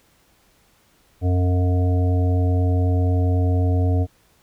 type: harmonic tone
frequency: 90.4 Hz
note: F#2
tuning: 40 cents flat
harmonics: 1 / 3 / 5 / 7 / 8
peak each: -16 / -26 / -30 / -33 / -34 dBFS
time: 1.21-4.07 s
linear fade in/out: 50 ms
effects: pink hiss -59 dBFS RMS until 4.42 s